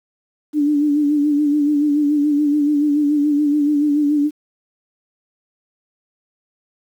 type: tone with vibrato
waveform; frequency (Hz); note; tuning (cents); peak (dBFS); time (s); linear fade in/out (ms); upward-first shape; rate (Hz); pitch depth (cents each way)
sine; 293.7; D4; 0; -13; 0.53-4.31; 50; sine; 7; 47
effects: 8-bit